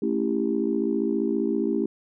sine chord, A dominant seventh, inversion none, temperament just, 220 / 275 / 330 / 396 Hz, A3 / C#4 / E4 / G4, 0 / -14 / +2 / +18 cents, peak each -27 dBFS, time 0.02-1.86 s, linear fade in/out 5 ms, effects tanh soft clip ceiling -11 dBFS

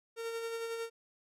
45% pulse tone with tremolo, 458.5 Hz, A#4, 29 cents flat, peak -35 dBFS, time 0.16-0.9 s, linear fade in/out 50 ms, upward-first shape sine, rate 11 Hz, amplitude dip 35%, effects low-pass 12000 Hz 12 dB/octave

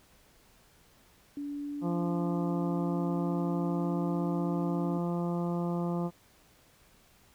sine tone with vibrato, 286.6 Hz, D4, 42 cents flat, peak -34 dBFS, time 1.37-4.98 s, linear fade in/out 2 ms, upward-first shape triangle, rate 0.43 Hz, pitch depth 26 cents each way
harmonic tone, 173 Hz, F3, 16 cents flat, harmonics 1 / 2 / 3 / 4 / 5 / 6 / 7, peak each -30 / -36 / -40 / -42 / -44 / -46 / -47 dBFS, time 1.81-6.11 s, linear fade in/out 50 ms
effects pink hiss -62 dBFS RMS until 7.34 s

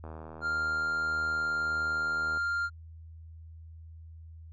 click train, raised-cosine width 1 ms, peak -30 dBFS, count 186, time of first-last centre 0.04-2.373 s, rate 79.3 Hz
triangle tone, 1397 Hz, F6, in tune, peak -26 dBFS, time 0.41-2.7 s, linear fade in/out 50 ms
effects added 81 Hz sine -45 dBFS peak until 4.52 s + resampled to 16000 Hz

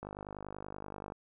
click train, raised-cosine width 1 ms, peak -28 dBFS, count 56, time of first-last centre 0.03-1.121 s, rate 50.4 Hz, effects none

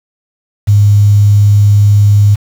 sine tone with quantisation, 102.7 Hz, G#2, 19 cents flat, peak -3 dBFS, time 0.67-2.36 s, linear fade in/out 20 ms, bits 5, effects none

